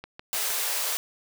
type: click train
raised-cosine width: 0.3 ms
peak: -23 dBFS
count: 4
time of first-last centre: 0.04-0.504 s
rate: 6.47 Hz
type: high-pass noise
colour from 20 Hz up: white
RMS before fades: -28 dBFS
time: 0.33-0.97 s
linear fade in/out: 0 ms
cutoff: 400 Hz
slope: 96 dB/octave
effects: none